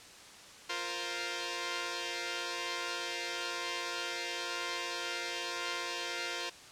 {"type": "chord", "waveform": "5% pulse", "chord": "F suspended fourth", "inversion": "none", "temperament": "equal", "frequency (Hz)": [349.2, 466.2, 523.3], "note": ["F4", "Bb4", "C5"], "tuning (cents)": [0, 0, 0], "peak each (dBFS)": -28, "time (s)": [0.69, 6.5], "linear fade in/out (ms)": 10, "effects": ["white hiss -52 dBFS RMS until 6.71 s", "low-pass 7000 Hz 12 dB/octave"]}